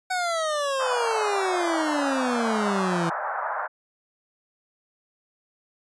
25% pulse exponential sweep, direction down, 751 to 164.81 Hz, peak -20 dBFS, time 0.1-3.1 s, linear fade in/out 10 ms
pink band-pass noise, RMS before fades -29 dBFS, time 0.79-3.68 s, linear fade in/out 20 ms, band 610 to 1600 Hz, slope 48 dB/octave
effects resampled to 22050 Hz

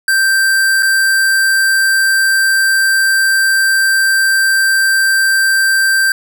square tone with dropouts, 1568 Hz, G6, in tune, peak -10 dBFS, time 0.08-6.12 s, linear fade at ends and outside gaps 2 ms, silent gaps 0.825-0.829 s, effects none

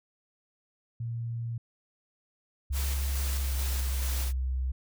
sine tone, 116.54 Hz, A#2, in tune, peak -31 dBFS, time 1-1.58 s, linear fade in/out 5 ms
sine tone with pitch glide, 68.1 to 64.28 Hz, C#2 to C2, -30 to -30 cents, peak -27 dBFS, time 2.7-4.72 s, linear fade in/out 10 ms, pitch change -100 cents, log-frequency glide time 3.02-4.14 s
white noise with tremolo, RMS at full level -37 dBFS, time 2.72-4.33 s, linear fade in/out 50 ms, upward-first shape square, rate 2.3 Hz, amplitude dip 25%
effects none

